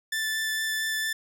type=tone with vibrato; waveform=sawtooth; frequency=1760 Hz; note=A6; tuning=in tune; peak=-23 dBFS; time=0.12-1.13 s; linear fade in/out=5 ms; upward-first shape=sine; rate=4.4 Hz; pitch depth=8 cents each way; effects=none

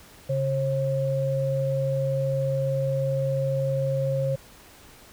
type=tone pair together; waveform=sine; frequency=137.72 / 538 Hz; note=C#3 / C5; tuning=-11 / +48 cents; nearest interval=2 octaves; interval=2359 cents; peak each=-25 dBFS; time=0.29-4.36 s; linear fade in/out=10 ms; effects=pink hiss -50 dBFS RMS until 5.12 s

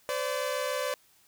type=tone pair together; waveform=sawtooth; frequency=512.2 / 579 Hz; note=C5 / D5; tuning=-37 / -25 cents; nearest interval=major second; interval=212 cents; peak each=-28 dBFS; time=0.09-0.94 s; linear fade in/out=0 ms; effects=white hiss -63 dBFS RMS until 1.27 s

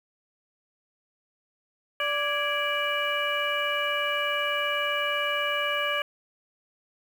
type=harmonic tone with a mistuned harmonic; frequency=584 Hz; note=D5; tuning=10 cents flat; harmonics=1 / 2 / 3 / 4 / 5; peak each=-31 / -31 / -31 / -31 / -31 dBFS; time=2-6.02 s; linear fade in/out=2 ms; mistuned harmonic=3; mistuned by=-93 cents; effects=8-bit

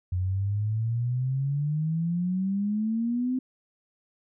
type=exponential sweep; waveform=sine; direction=up; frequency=89.2 to 260 Hz; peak=-24 dBFS; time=0.12-3.39 s; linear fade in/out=5 ms; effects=none

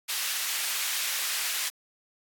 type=high-pass noise; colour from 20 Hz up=pink; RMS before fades=-30 dBFS; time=0.08-1.7 s; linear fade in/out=20 ms; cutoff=2000 Hz; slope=12 dB/octave; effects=AAC 64 kbps

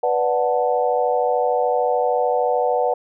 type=chord; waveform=sine; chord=B minor seventh; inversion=none; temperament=equal with one note detuned; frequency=493.9 / 587.3 / 737.4 / 880 Hz; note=B4 / D5 / F#5 / A5; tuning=0 / 0 / -6 / 0 cents; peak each=-20 / -23 / -21 / -26 dBFS; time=0.03-2.94 s; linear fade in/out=5 ms; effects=none

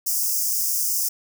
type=high-pass noise; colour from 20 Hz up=white; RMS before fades=-23 dBFS; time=0.06-1.09 s; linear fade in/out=10 ms; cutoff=5000 Hz; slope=96 dB/octave; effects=none

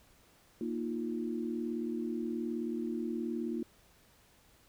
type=chord; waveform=sine; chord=Bb suspended fourth; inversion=none; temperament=just; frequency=233.1 / 310.8 / 349.6 Hz; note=Bb3 / Eb4 / F4; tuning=0 / -2 / +2 cents; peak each=-36 / -39 / -38 dBFS; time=0.61-3.63 s; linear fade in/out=2 ms; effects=pink hiss -64 dBFS RMS until 4.68 s

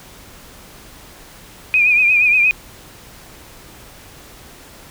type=tone with vibrato; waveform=sine; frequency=2453 Hz; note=D#7; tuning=25 cents flat; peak=-10 dBFS; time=1.74-2.51 s; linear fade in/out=0 ms; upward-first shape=triangle; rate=8.5 Hz; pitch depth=72 cents each way; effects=pink hiss -41 dBFS RMS until 4.9 s

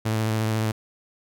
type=tone with vibrato; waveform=sawtooth; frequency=110 Hz; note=A2; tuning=in tune; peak=-18 dBFS; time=0.05-0.72 s; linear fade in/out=10 ms; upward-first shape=sine; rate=14 Hz; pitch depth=24 cents each way; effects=none

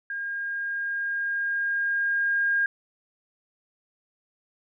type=tone with level ramp; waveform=sine; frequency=1617 Hz; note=G#6; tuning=47 cents flat; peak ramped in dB=-29 to -20 dBFS; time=0.1-2.66 s; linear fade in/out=2 ms; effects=none

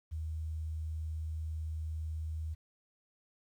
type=tone; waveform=sine; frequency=79 Hz; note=D#2; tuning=27 cents sharp; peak=-35 dBFS; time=0.11-2.55 s; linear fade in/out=20 ms; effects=11-bit

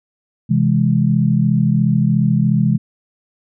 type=chord; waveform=sine; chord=C augmented; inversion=none; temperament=equal; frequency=130.81 / 164.81 / 207.7 Hz; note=C3 / E3 / G#3; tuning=0 / 0 / 0 cents; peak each=-16 dBFS; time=0.49-2.78 s; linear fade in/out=20 ms; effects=none

